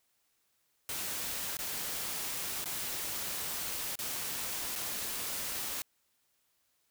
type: noise with dropouts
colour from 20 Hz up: white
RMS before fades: -37 dBFS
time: 0.89-5.82 s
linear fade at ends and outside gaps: 1 ms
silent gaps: 1.57-1.589 / 2.643-2.657 / 3.955-3.989 / 4.755-4.759 s
effects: white hiss -75 dBFS RMS until 6.9 s